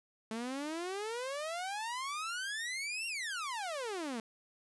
sawtooth exponential two-way sweep, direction up then down, 217 to 2794 to 217 Hz, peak -33 dBFS, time 0.31-4.2 s, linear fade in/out 2 ms, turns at 3.07 s, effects resampled to 24000 Hz + 11-bit

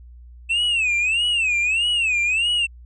triangle tone with vibrato, 2637 Hz, E7, in tune, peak -16 dBFS, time 0.49-2.67 s, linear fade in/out 20 ms, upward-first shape sine, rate 1.6 Hz, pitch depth 180 cents each way, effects added 60 Hz sine -40 dBFS peak until 2.85 s + resampled to 24000 Hz

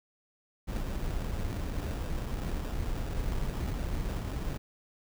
brown noise with sample-and-hold, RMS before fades -33 dBFS, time 0.67-4.58 s, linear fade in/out 20 ms, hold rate 2100 Hz, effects none

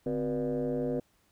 sine tone with frequency modulation, 370 Hz, F#4, in tune, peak -27 dBFS, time 0.06-1 s, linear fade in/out 5 ms, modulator 112 Hz, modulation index 1.8, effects tanh soft clip ceiling -24 dBFS + pink hiss -69 dBFS RMS until 1.31 s

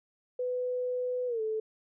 sine tone with pitch glide, 499 to 436.9 Hz, B4 to A4, +18 to -12 cents, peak -29 dBFS, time 0.39-1.6 s, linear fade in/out 5 ms, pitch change -230 cents, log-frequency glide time 1.27-1.41 s, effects none

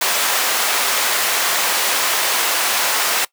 pink high-pass noise, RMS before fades -18 dBFS, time 0.01-3.25 s, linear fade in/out 5 ms, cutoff 800 Hz, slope 12 dB/octave, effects noise-tail reverb RT60 0.1 s tail -21 dB re dry

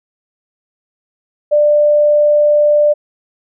sine tone, 593 Hz, D5, 17 cents sharp, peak -7 dBFS, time 1.51-2.94 s, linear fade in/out 20 ms, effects none

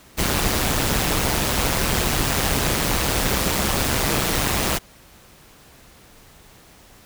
pink noise with amplitude modulation, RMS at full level -18 dBFS, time 0.17-4.79 s, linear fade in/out 20 ms, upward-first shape sine, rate 140 Hz, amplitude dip 70%, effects pink hiss -49 dBFS RMS until 7.05 s

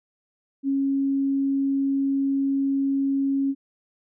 sine tone, 274.2 Hz, C#4, 19 cents flat, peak -20 dBFS, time 0.63-3.55 s, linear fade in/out 50 ms, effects none

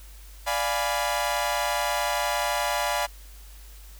sawtooth chord, D diminished seventh, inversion none, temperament equal, 587.3 / 698.5 / 830.6 / 987.8 Hz, D5 / F5 / Ab5 / Cb6, 0 / 0 / 0 / 0 cents, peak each -26 dBFS, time 0.46-3.07 s, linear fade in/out 20 ms, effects added 50 Hz sine -43 dBFS peak until 3.99 s + white hiss -52 dBFS RMS until 3.99 s

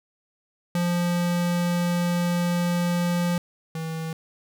square tone pair in turn, 174.61 / 161.6 Hz, F3 / E3, 0 / -34 cents, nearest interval minor second, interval 134 cents, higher first, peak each -22 / -29 dBFS, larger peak first, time 0.75-3.38 / 3.75-4.13 s, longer first, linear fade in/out 2 ms, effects none

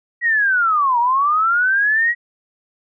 sine linear two-way sweep, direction down then up, 1930 to 929 to 1930 Hz, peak -13 dBFS, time 0.21-2.15 s, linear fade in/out 50 ms, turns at 0.99 s, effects none

